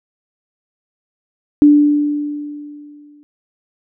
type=tone with exponential decay; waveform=sine; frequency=293.7 Hz; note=D4; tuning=in tune; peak=-3 dBFS; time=1.62-3.23 s; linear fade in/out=0 ms; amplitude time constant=350 ms; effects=none